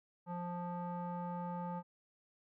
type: tone with low-pass filter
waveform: square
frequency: 175.6 Hz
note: F3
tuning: 10 cents sharp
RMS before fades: -41 dBFS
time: 0.26-1.83 s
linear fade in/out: 50 ms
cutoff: 1000 Hz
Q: 8.1
effects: none